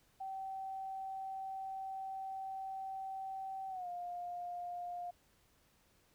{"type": "tone with pitch glide", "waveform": "sine", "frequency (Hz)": [770, 706.1], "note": ["G5", "F5"], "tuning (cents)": [-31, 19], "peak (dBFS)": -40, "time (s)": [0.2, 5.11], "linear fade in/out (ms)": 10, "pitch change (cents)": -150, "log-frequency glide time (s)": [3.69, 3.88], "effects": ["pink hiss -71 dBFS RMS until 6.14 s"]}